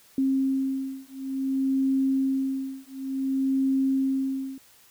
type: beating tone pair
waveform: sine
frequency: 267.4 / 267.96 Hz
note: C4 / C4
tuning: +38 / +41 cents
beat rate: 0.56 Hz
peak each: -26 dBFS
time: 0.18-4.58 s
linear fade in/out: 2 ms
effects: white hiss -56 dBFS RMS until 4.9 s